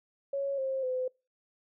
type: tone with pitch steps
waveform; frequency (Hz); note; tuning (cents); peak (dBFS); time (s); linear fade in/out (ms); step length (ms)
sine; 554.4 / 531.8 / 510.2; C#5 / C5 / C5; 0 / +28 / -44; -29; 0.33-1.08; 5; 250
effects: noise-tail reverb RT60 0.3 s tail -26 dB re dry